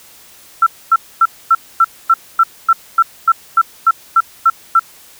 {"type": "tone bursts", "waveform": "sine", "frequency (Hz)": 1344, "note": "E6", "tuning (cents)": 33, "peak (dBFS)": -5, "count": 15, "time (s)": [0.62, 4.795], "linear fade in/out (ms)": 5, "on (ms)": 45, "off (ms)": 250, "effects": ["white hiss -42 dBFS RMS until 5.19 s"]}